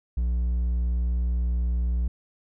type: tone with hard clipping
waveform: sine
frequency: 60.3 Hz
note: B1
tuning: 41 cents flat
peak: -23 dBFS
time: 0.17-2.08 s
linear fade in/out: 5 ms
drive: 3 dB
effects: none